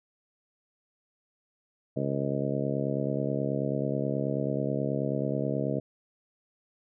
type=harmonic tone; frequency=69.3 Hz; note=C#2; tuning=in tune; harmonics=2 / 3 / 4 / 5 / 6 / 7 / 8 / 9; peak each=-32 / -34 / -34 / -38 / -37 / -35 / -39 / -35 dBFS; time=1.96-5.8 s; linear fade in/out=10 ms; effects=none